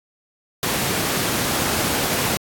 pink high-pass noise, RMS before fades -22 dBFS, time 0.63-2.37 s, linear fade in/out 0 ms, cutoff 120 Hz, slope 12 dB/octave, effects AAC 64 kbps

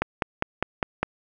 click train, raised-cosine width 0.5 ms, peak -7 dBFS, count 6, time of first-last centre 0.02-1.03 s, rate 4.95 Hz, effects none

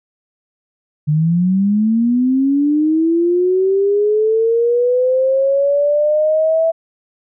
sine linear sweep, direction up, 146.83 to 659.3 Hz, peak -11 dBFS, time 1.07-6.72 s, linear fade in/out 20 ms, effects none

